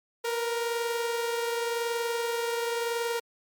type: tone pair together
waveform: sawtooth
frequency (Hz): 466.6 / 487.5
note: A#4 / B4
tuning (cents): +2 / -23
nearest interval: minor second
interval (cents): 75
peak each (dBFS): -24 / -33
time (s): 0.24-3.2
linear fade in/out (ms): 10
effects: MP3 96 kbps